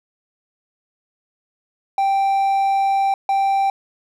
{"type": "tone bursts at uneven times", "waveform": "triangle", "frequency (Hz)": 784, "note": "G5", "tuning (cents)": 0, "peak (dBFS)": -13, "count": 2, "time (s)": [[1.98, 3.14], [3.29, 3.7]], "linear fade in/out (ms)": 2, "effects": []}